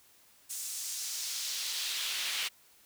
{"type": "noise with high-pass filter sweep", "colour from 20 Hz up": "brown", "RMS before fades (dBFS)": -36, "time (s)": [0.49, 2.49], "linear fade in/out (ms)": 20, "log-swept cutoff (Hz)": [7900, 2700], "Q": 1.5, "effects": ["white hiss -62 dBFS RMS until 2.85 s"]}